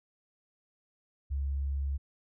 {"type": "tone", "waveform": "sine", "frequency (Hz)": 69.3, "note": "C#2", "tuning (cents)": 0, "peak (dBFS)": -29, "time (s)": [1.3, 1.98], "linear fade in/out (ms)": 20, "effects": []}